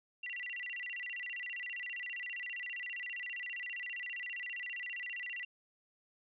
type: tone with vibrato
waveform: sine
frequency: 2328 Hz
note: D7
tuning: 16 cents flat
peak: -39 dBFS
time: 0.23-5.45 s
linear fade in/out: 5 ms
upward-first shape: square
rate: 15 Hz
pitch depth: 290 cents each way
effects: none